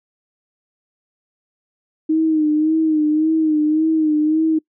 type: tone with vibrato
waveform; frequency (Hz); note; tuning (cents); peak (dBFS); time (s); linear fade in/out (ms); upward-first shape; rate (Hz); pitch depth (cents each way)
sine; 311.1; D#4; 0; -13; 2.09-4.59; 10; sine; 1.8; 51
effects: noise-tail reverb RT60 0.1 s tail -24 dB re dry